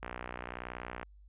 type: click train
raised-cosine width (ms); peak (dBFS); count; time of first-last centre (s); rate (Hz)
0.5; -24; 62; 0.03-1.03; 61
effects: added 50 Hz sine -54 dBFS peak until 1.28 s + resampled to 8000 Hz